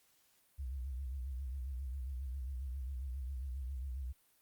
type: tone with vibrato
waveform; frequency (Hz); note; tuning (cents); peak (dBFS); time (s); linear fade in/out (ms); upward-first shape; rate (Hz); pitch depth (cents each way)
sine; 65.41; C2; 0; -38; 0.58-4.13; 20; sine; 7.4; 120
effects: white hiss -71 dBFS RMS until 4.41 s + Opus 48 kbps